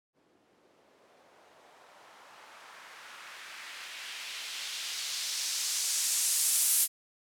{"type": "noise with low-pass filter sweep", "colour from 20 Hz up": "violet", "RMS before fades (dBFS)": -35, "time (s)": [0.13, 6.88], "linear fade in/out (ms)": 50, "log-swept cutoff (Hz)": [300, 11000], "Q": 1.2, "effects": []}